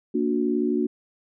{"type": "chord", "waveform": "sine", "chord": "Bb augmented", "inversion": "none", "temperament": "just", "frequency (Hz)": [233.1, 291.4, 364.2], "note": ["Bb3", "D4", "F#4"], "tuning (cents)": [0, -13, -27], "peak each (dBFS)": -25, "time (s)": [0.14, 0.87], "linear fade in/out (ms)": 10, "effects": []}